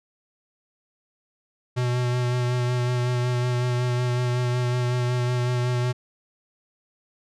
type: tone with vibrato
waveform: square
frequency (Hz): 123.47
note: B2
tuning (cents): 0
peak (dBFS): -22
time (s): 1.76-5.93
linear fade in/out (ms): 20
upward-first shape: sine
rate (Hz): 5.4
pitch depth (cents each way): 19
effects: low-pass 7000 Hz 12 dB/octave